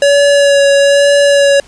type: tone with vibrato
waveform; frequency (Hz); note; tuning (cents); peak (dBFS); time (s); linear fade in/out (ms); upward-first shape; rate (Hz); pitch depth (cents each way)
square; 565; C#5; +33; -6; 0.02-1.6; 2; sine; 1.1; 15
effects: pink hiss -41 dBFS RMS until 1.67 s + resampled to 22050 Hz